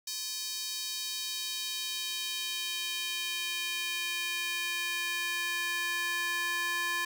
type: tone with high-pass filter sweep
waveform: square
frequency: 346.7 Hz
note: F4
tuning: 13 cents flat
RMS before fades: -34 dBFS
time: 0.07-7.05 s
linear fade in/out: 5 ms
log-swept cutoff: 4800 to 1500 Hz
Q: 1.9
effects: none